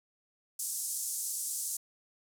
white band-pass noise, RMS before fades -36 dBFS, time 0.59-1.77 s, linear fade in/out 5 ms, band 6500 to 11000 Hz, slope 24 dB/octave, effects none

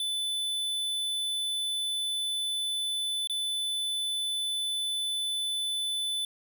square tone with dropouts, 3500 Hz, A7, 10 cents flat, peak -29 dBFS, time 0-6.25 s, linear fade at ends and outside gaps 2 ms, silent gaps 3.273-3.297 s, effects none

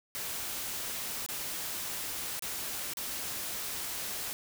white noise with dropouts, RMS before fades -37 dBFS, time 0.15-4.33 s, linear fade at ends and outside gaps 0 ms, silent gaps 1.263-1.288 / 2.394-2.423 / 2.935-2.971 s, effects none

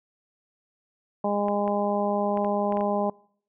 harmonic tone, 204.3 Hz, G#3, 28 cents flat, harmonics 1 / 2 / 3 / 4 / 5, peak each -28 / -31 / -27 / -29 / -33 dBFS, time 1.24-3.1 s, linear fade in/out 5 ms
clicks, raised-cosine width 0.5 ms, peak -24 dBFS, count 7, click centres 1.484 / 1.678 / 2.373 / 2.447 / 2.723 / 2.771 / 2.809 s
effects noise-tail reverb RT60 0.6 s tail -25 dB re dry

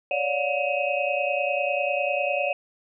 sine tone cluster, 559 / 589 / 719 / 2544 / 2747 Hz, C#5 / D5 / F#5 / D#7 / F7, +14 / +5 / -50 / +38 / -29 cents, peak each -28 / -28 / -29 / -28 / -34 dBFS, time 0.11-2.53 s, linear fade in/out 2 ms, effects none

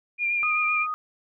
sine tone with vibrato, 2400 Hz, D7, 37 cents sharp, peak -22 dBFS, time 0.18-0.87 s, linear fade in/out 50 ms, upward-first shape triangle, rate 7.8 Hz, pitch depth 29 cents each way
sine tone, 1244.5 Hz, D#6, in tune, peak -26 dBFS, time 0.43-0.94 s, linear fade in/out 0 ms
effects none

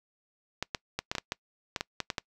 clicks, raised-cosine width 0.2 ms, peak -13 dBFS, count 12, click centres 0.626 / 0.748 / 0.99 / 1.115 / 1.152 / 1.183 / 1.321 / 1.762 / 1.809 / 2.003 / 2.102 / 2.182 s, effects noise-tail reverb RT60 0.1 s tail -25 dB re dry

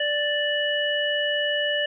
harmonic tone, 587.3 Hz, D5, in tune, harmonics 1 / 3 / 5, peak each -26 / -26 / -26 dBFS, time 0-1.86 s, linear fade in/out 5 ms, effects none

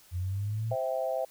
sine linear sweep, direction up, 86.9 to 116.54 Hz, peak -29 dBFS, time 0.11-0.76 s, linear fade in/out 50 ms
sine chord, C major, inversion none, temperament equal with one note detuned, 523.3 / 655.8 / 784 Hz, C5 / E5 / G5, 0 / -9 / 0 cents, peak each -32 / -31 / -36 dBFS, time 0.71-1.25 s, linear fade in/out 5 ms
effects white hiss -58 dBFS RMS until 1.3 s

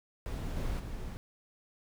brown noise with level steps, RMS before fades -36 / -34 / -40 dBFS, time 0.26-1.17 s, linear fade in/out 0 ms, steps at 0.56 / 0.79 s, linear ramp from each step 10 ms, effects none

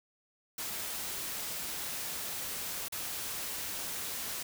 white noise with dropouts, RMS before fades -38 dBFS, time 0.58-4.43 s, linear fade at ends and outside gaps 5 ms, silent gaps 2.884-2.922 s, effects none

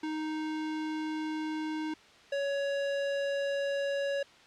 square tone pair in turn, 311.1 / 559.6 Hz, D#4 / C#5, 0 / +16 cents, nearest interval minor seventh, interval 1016 cents, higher second, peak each -33 / -30 dBFS, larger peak second, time 0.03-1.94 / 2.32-4.23 s, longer neither, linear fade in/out 5 ms, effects white hiss -56 dBFS RMS until 4.46 s + low-pass 4000 Hz 12 dB/octave

